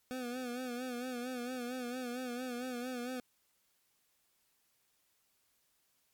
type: tone with vibrato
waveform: 25% pulse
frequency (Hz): 248.5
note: B3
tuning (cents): +11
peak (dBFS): -34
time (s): 0.11-3.2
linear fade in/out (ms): 0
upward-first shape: sine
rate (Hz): 4.4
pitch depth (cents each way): 66
effects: white hiss -75 dBFS RMS until 6.13 s + MP3 96 kbps